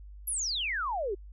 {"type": "exponential sweep", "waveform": "sine", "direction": "down", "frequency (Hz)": [11840, 364.8], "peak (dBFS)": -29, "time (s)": [0.27, 1.15], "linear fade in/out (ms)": 10, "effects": ["added 50 Hz sine -44 dBFS peak until 1.32 s"]}